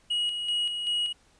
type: tone with tremolo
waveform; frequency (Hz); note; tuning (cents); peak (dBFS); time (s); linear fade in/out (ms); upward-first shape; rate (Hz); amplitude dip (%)
triangle; 2900; F#7; -35; -23; 0.1-1.13; 10; square; 2.6; 45
effects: pink hiss -62 dBFS RMS until 1.39 s + resampled to 22050 Hz